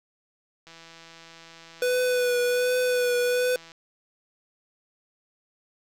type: click train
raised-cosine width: 0.2 ms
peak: -30 dBFS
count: 504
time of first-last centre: 0.67-3.718 s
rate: 165 Hz
type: tone with vibrato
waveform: square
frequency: 494.9 Hz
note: B4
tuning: 4 cents sharp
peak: -22 dBFS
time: 1.82-3.56 s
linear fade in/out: 2 ms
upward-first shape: triangle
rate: 1.3 Hz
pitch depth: 27 cents each way
effects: none